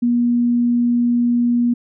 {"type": "tone", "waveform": "sine", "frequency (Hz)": 240, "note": "B3", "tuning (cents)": -49, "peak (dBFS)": -13, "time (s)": [0.02, 1.74], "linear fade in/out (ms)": 10, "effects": []}